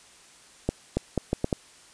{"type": "accelerating click train", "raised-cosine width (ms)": 2, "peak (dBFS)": -10, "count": 6, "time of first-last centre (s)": [0.69, 1.528], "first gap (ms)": 280, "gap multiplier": 0.74, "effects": ["white hiss -53 dBFS RMS until 1.93 s", "resampled to 22050 Hz"]}